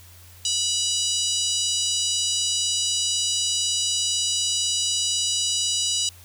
harmonic tone, 978 Hz, B5, 17 cents flat, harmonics 3 / 4 / 5 / 6 / 7 / 8 / 9, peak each -27 / -28 / -29 / -30 / -30 / -31 / -32 dBFS, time 0.45-6.09 s, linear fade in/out 2 ms, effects added 88 Hz sine -47 dBFS peak until 6.24 s + white hiss -50 dBFS RMS until 6.24 s

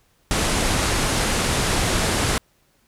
pink low-pass noise, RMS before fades -21 dBFS, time 0.31-2.38 s, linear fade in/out 0 ms, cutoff 11000 Hz, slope 48 dB/octave, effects pink hiss -62 dBFS RMS until 2.87 s

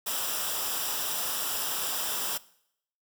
white noise with comb filter, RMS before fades -31 dBFS, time 0.06-2.38 s, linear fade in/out 10 ms, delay 0.46 ms, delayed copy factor -0.65, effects noise-tail reverb RT60 0.7 s tail -20 dB re dry

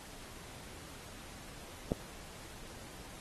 click, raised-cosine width 2 ms, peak -17 dBFS, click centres 1.919 s, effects pink hiss -51 dBFS RMS until 3.2 s + AAC 32 kbps

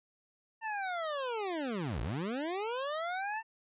25% pulse linear two-way sweep, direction down then up, 908 to 49 to 908 Hz, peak -30 dBFS, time 0.61-3.43 s, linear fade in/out 50 ms, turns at 2.01 s, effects resampled to 8000 Hz

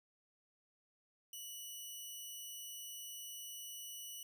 10% pulse tone, 2950 Hz, F#7, 6 cents flat, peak -38 dBFS, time 1.33-4.23 s, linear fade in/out 2 ms, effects none

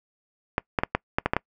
clicks, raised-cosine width 0.5 ms, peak -6 dBFS, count 8, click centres 0.581 / 0.788 / 0.835 / 0.95 / 1.185 / 1.26 / 1.335 / 1.366 s, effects noise-tail reverb RT60 0.1 s tail -26 dB re dry

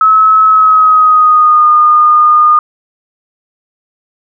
sine tone with pitch glide, 1291 to 1220.7 Hz, E6 to D#6, -37 to -33 cents, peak -3 dBFS, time 0.01-2.59 s, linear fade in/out 2 ms, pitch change -96 cents, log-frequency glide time 0.45-1.68 s, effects none

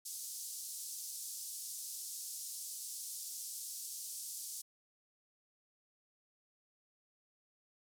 white band-pass noise, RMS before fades -45 dBFS, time 0.05-4.62 s, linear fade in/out 10 ms, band 5000 to 12000 Hz, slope 24 dB/octave, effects none

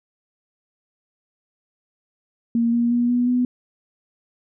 sine tone with pitch steps, 233 / 236.7 / 240.4 / 244.2 / 248 Hz, A#3 / A#3 / B3 / B3 / B3, -1 / +27 / -46 / -19 / +7 cents, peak -16 dBFS, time 2.55-3.45 s, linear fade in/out 2 ms, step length 180 ms, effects none

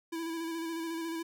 square tone with vibrato, 329.6 Hz, E4, in tune, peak -35 dBFS, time 0.12-1.23 s, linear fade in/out 10 ms, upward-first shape square, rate 14 Hz, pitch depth 25 cents each way, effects none

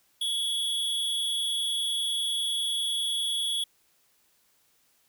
square tone with amplitude modulation, 3365 Hz, G#7, 22 cents sharp, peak -25 dBFS, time 0.21-3.64 s, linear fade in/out 5 ms, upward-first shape sine, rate 270 Hz, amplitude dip 45%, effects white hiss -67 dBFS RMS until 5.08 s

